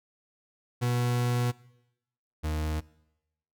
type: tone pair in turn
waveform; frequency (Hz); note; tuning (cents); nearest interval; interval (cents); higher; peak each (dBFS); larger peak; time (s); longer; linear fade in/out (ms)
40% pulse; 121.9 / 77.37; B2 / D#2; -22 / -9; minor sixth; 787; first; -24 / -27; first; 0.81-1.52 / 2.43-2.81; first; 20
effects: noise-tail reverb RT60 0.9 s tail -22 dB re dry